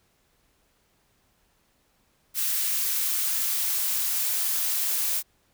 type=noise with high-pass filter sweep; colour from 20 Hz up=blue; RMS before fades=-26 dBFS; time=2.34-5.23 s; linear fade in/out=50 ms; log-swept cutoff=1400 to 410 Hz; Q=0.87; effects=pink hiss -67 dBFS RMS until 5.53 s

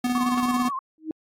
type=tone with tremolo; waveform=square; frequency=246.9 Hz; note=B3; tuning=in tune; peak=-21 dBFS; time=0.04-0.69 s; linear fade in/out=5 ms; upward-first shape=square; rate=18 Hz; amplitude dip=40%
type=tone with vibrato; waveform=sine; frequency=1087 Hz; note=C#6; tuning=34 cents flat; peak=-26 dBFS; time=0.15-0.79 s; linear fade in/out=2 ms; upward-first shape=triangle; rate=9.5 Hz; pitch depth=110 cents each way
type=tone with exponential growth; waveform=sine; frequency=314.8 Hz; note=D#4; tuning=20 cents sharp; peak=-22 dBFS; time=0.98-1.11 s; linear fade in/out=1 ms; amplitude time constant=28 ms
effects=AAC 48 kbps

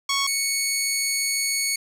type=tone pair in turn; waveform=10% pulse; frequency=1108.7 / 2217 Hz; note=C#6 / C#7; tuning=0 / 0 cents; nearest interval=octave; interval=1200 cents; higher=second; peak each=-12 dBFS; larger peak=neither; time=0.09-0.27 / 0.27-1.76 s; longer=second; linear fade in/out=5 ms; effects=low-pass 12000 Hz 12 dB/octave + 9-bit

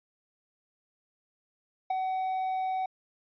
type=tone with ADSR envelope; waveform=triangle; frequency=753 Hz; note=F#5; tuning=30 cents sharp; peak=-21 dBFS; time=1.9-2.86 s; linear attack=7 ms; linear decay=10 ms; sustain=-5 dB; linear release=5 ms; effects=resampled to 11025 Hz

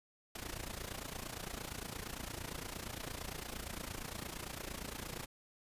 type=noise with amplitude modulation; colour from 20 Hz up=pink; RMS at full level=-41 dBFS; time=0.35-5.26 s; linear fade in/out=5 ms; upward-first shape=sine; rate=28.7 Hz; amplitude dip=80%; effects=resampled to 32000 Hz

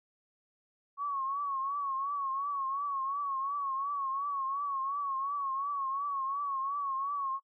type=tone with vibrato; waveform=sine; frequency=1108.7 Hz; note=C#6; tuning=in tune; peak=-31 dBFS; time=0.97-7.4 s; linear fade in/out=50 ms; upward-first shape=triangle; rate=2.8 Hz; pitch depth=87 cents each way; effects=noise-tail reverb RT60 0.1 s tail -23 dB re dry

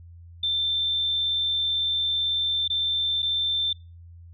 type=tone with dropouts; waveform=sine; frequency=3561 Hz; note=A7; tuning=20 cents sharp; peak=-22 dBFS; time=0.43-3.73 s; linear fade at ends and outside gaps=5 ms; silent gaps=2.679-2.7 / 3.222-3.227 s; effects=noise-tail reverb RT60 0.3 s tail -25 dB re dry + added 85 Hz sine -43 dBFS peak until 4.33 s

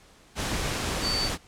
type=tone in noise; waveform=sine; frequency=4557 Hz; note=C#8; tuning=47 cents sharp; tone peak=-26 dBFS; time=1.01-1.3 s; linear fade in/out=50 ms; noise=pink; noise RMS=-29 dBFS; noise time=0.35-1.38 s; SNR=0 dB; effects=pink hiss -55 dBFS RMS until 1.47 s + low-pass 9000 Hz 12 dB/octave

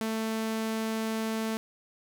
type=tone; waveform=sawtooth; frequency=221.7 Hz; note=A3; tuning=13 cents sharp; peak=-25 dBFS; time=0.01-1.57 s; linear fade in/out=0 ms; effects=none

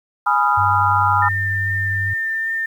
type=chord; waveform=sine; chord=F half-diminished seventh; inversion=first; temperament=equal with one note detuned; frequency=830.6 / 987.8 / 1244.5 / 1378.5 Hz; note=Ab5 / Cb6 / Eb6 / F6; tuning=0 / 0 / 0 / -23 cents; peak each=-19 dBFS; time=0.26-1.29 s; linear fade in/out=10 ms
type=tone with pitch glide; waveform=sine; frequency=98 to 97.27 Hz; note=G2 to G2; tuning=0 to -13 cents; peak=-22 dBFS; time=0.57-2.14 s; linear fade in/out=10 ms; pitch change=-13 cents; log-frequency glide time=1.04-1.83 s
type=tone with vibrato; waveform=sine; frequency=1800 Hz; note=A6; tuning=39 cents sharp; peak=-19 dBFS; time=1.22-2.66 s; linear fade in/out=5 ms; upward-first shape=triangle; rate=2.5 Hz; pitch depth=9 cents each way
effects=8-bit

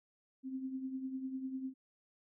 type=tone with tremolo; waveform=sine; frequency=262.9 Hz; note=C4; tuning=8 cents sharp; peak=-35 dBFS; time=0.43-1.74 s; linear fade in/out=50 ms; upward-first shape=triangle; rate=10 Hz; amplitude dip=65%; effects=none

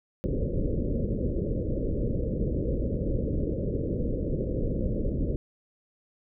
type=low-pass noise; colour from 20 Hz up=pink; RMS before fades=-28 dBFS; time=0.24-5.36 s; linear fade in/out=0 ms; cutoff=570 Hz; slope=96 dB/octave; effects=none

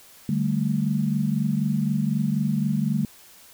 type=chord; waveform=sine; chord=D suspended fourth; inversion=none; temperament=equal with one note detuned; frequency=149.31 / 196 / 220 Hz; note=D3 / G3 / A3; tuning=+29 / 0 / 0 cents; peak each=-25 dBFS; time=0.29-3.05 s; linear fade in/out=2 ms; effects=white hiss -50 dBFS RMS until 3.53 s

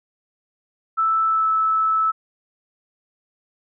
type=tone with pitch glide; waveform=sine; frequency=1318 to 1307.4 Hz; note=E6 to E6; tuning=-1 to -15 cents; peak=-16 dBFS; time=0.97-2.12 s; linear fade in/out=20 ms; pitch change=-14 cents; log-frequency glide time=1.26-1.48 s; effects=none

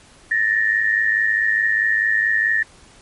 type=tone pair together; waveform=sine; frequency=1760 / 1864.7 Hz; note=A6 / A#6; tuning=0 / 0 cents; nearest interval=minor second; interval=100 cents; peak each=-18 dBFS; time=0.31-2.63 s; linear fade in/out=5 ms; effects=pink hiss -48 dBFS RMS until 3.01 s + MP3 48 kbps

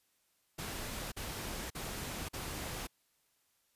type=noise bursts; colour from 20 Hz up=pink; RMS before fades=-41 dBFS; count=4; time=0.58-2.872 s; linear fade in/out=10 ms; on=540 ms; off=44 ms; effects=white hiss -75 dBFS RMS until 3.75 s + resampled to 32000 Hz

